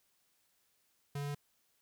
square tone with pitch steps, 142.5 / 143.49 / 144.49 Hz, C#3 / D3 / D3, +48 / -40 / -28 cents, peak -37 dBFS, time 1.15-1.348 s, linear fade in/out 5 ms, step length 66 ms, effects white hiss -75 dBFS RMS until 1.81 s

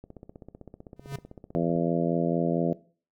click train, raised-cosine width 2 ms, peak -30 dBFS, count 28, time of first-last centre 0.04-1.76 s, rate 15.7 Hz
square tone with exponential growth, 138.59 Hz, C#3, in tune, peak -29 dBFS, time 0.96-1.16 s, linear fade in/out 5 ms, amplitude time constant 43 ms
harmonic tone, 84.4 Hz, E2, 41 cents sharp, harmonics 2 / 3 / 4 / 5 / 6 / 7 / 8, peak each -28 / -30 / -31 / -32 / -33 / -33 / -34 dBFS, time 1.55-2.73 s, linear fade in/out 0 ms
effects noise-tail reverb RT60 0.4 s tail -18 dB re dry

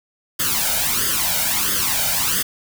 white noise with flanger, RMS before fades -20 dBFS, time 0.39-2.43 s, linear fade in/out 10 ms, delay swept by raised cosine 0.61 to 1.36 ms, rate 1.5 Hz, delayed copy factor +0.75, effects none

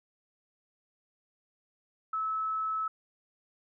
sine tone, 1300 Hz, E6, 24 cents flat, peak -29 dBFS, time 2.13-2.88 s, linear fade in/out 5 ms, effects none

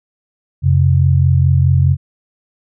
sine tone pair together, 89.8 / 134.55 Hz, F2 / C3, +49 / +49 cents, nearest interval perfect fifth, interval 700 cents, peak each -11 dBFS, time 0.62-1.97 s, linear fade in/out 50 ms, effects none

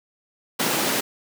pink high-pass noise, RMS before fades -23 dBFS, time 0.59-1.01 s, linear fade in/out 10 ms, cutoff 180 Hz, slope 24 dB/octave, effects none

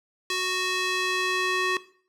square tone with band-pass filter sweep, 369.9 Hz, F#4, in tune, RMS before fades -26 dBFS, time 0.3-1.77 s, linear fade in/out 2 ms, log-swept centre 3900 to 2000 Hz, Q 0.83, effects noise-tail reverb RT60 0.5 s tail -17 dB re dry

